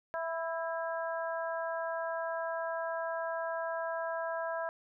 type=harmonic tone with a mistuned harmonic; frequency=330 Hz; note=E4; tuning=2 cents sharp; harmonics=2 / 3 / 4 / 5; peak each=-35 / -39 / -43 / -41 dBFS; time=0.14-4.69 s; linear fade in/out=0 ms; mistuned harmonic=5; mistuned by=-28 cents; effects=none